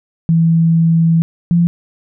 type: tone pair in turn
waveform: sine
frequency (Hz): 164.81 / 171.34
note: E3 / F3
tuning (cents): 0 / -33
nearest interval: minor second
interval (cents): 67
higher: second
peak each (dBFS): -8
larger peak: neither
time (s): 0.29-1.22 / 1.51-1.67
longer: first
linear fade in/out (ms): 0
effects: none